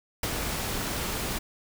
pink noise with ADSR envelope, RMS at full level -27 dBFS, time 0.23-1.39 s, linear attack 3 ms, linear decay 40 ms, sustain -4 dB, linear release 14 ms, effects none

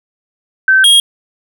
sine / square tone pair in turn, 1544 / 3264 Hz, G6 / G#7, -27 / -31 cents, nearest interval octave + minor second, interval 1296 cents, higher second, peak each -5 dBFS, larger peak neither, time 0.68-0.84 / 0.84-1 s, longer neither, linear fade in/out 2 ms, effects none

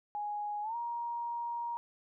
sine tone with pitch glide, 830.6 to 943.1 Hz, G#5 to A#5, 0 to +20 cents, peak -34 dBFS, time 0.15-1.77 s, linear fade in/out 0 ms, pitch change +220 cents, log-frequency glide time 0.62-0.76 s, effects none

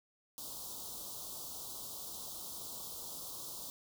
white band-stop noise, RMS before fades -45 dBFS, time 0.38-3.7 s, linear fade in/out 0 ms, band 1200 to 3400 Hz, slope 48 dB/octave, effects none

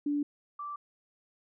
sine tone pair in turn, 290.6 / 1168.5 Hz, D4 / D6, -18 / -9 cents, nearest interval 2 octaves, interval 2409 cents, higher second, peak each -27 / -36 dBFS, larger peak first, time 0.06-0.23 / 0.59-0.76 s, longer neither, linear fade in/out 5 ms, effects none

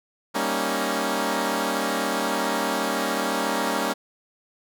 10% pulse chord, Eb dominant seventh, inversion first, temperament equal, 196 / 233.1 / 277.2 / 311.1 Hz, G3 / Bb3 / Db4 / Eb4, 0 / 0 / 0 / 0 cents, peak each -21 / -20 / -19 / -23 dBFS, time 0.34-3.94 s, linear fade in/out 20 ms, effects none

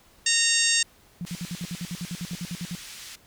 harmonic tone, 923 Hz, A#5, 17 cents flat, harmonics 2 / 3 / 4 / 5 / 6 / 7 / 8 / 9, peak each -28 / -28 / -28 / -28 / -28 / -28 / -28 / -28 dBFS, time 0.26-0.83 s, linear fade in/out 5 ms
sine tone bursts, 174.61 Hz, F3, in tune, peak -29 dBFS, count 16, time 1.21-2.751 s, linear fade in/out 0 ms, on 41 ms, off 59 ms
white band-pass noise, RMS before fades -42 dBFS, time 1.26-3.16 s, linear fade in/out 10 ms, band 1700 to 6800 Hz, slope 12 dB/octave
clicks, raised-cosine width 2 ms, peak -32 dBFS, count 2, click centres 1.64 / 2.334 s
effects pink hiss -57 dBFS RMS until 3.26 s

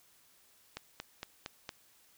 click train, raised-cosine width 0.2 ms, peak -22 dBFS, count 5, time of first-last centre 0.77-1.692 s, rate 4.34 Hz, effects white hiss -65 dBFS RMS until 2.17 s

